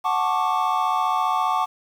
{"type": "chord", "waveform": "triangle", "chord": "D major seventh", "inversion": "first", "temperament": "equal with one note detuned", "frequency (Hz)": [740, 880, 1099.8, 1174.7], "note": ["F#5", "A5", "C#6", "D6"], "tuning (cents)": [0, 0, -14, 0], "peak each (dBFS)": -23, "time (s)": [0.04, 1.66], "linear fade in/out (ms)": 20, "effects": ["8-bit"]}